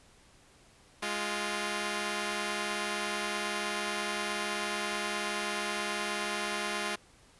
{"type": "tone pair together", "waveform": "5% pulse", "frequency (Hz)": [207.7, 349.3], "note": ["G#3", "F4"], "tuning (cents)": [0, 0], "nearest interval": "major sixth", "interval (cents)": 900, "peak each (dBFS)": -23, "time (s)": [1.02, 6.96], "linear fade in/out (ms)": 10, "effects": ["pink hiss -60 dBFS RMS until 7.39 s", "resampled to 24000 Hz"]}